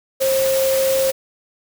sine tone in noise, 533 Hz, C5, 32 cents sharp, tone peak -15 dBFS, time 0.2-1.12 s, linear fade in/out 20 ms, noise white, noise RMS -25 dBFS, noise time 0.2-1.12 s, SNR +7 dB, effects none

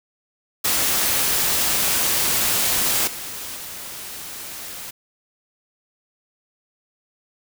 white noise with level steps, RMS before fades -20 / -32 / -34 dBFS, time 0.64-4.91 s, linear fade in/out 10 ms, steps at 3.07 / 3.56 s, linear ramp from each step 5 ms, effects none

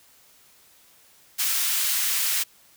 white high-pass noise, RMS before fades -24 dBFS, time 1.38-2.44 s, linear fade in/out 20 ms, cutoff 1600 Hz, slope 12 dB/octave, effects white hiss -56 dBFS RMS until 2.76 s

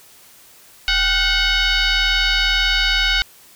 sine tone with frequency modulation, 784 Hz, G5, in tune, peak -14 dBFS, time 0.88-3.22 s, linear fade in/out 0 ms, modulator 743 Hz, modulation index 5.2, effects white hiss -47 dBFS RMS until 3.55 s

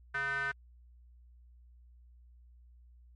square tone with band-pass filter, 138.59 Hz, C#3, in tune, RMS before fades -34 dBFS, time 0.14-0.52 s, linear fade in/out 10 ms, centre 1600 Hz, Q 8.8, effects added 60 Hz sine -55 dBFS peak until 3.15 s + MP3 48 kbps

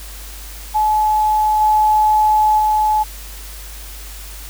sine tone with level steps, 856 Hz, A5, 48 cents flat, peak -12 / -10 / -12 dBFS, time 0.74-3.04 s, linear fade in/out 20 ms, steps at 1.6 / 2.58 s, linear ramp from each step 20 ms, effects added 50 Hz sine -32 dBFS peak until 4.49 s + white hiss -36 dBFS RMS until 4.49 s

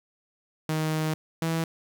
sawtooth tone pair in turn, 156.6 / 163.49 Hz, D#3 / E3, +11 / -14 cents, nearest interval minor second, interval 75 cents, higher second, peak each -21 dBFS, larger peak neither, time 0.69-1.14 / 1.42-1.64 s, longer first, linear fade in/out 2 ms, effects 9-bit

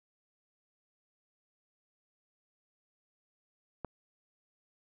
click, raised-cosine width 1 ms, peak -23 dBFS, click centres 3.847 s, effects none

